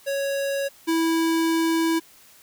square tone pair in turn, 554.4 / 327.7 Hz, C#5 / E4, 0 / -10 cents, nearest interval major sixth, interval 910 cents, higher first, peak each -24 / -20 dBFS, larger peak second, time 0.06-0.69 / 0.87-2 s, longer second, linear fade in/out 20 ms, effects white hiss -52 dBFS RMS until 2.42 s

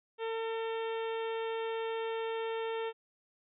harmonic tone, 451.3 Hz, A4, 44 cents sharp, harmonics 1 / 2 / 3 / 4 / 5 / 6 / 7 / 8, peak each -34 / -41 / -47 / -48 / -51 / -50 / -51 / -54 dBFS, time 0.18-2.93 s, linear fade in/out 50 ms, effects none

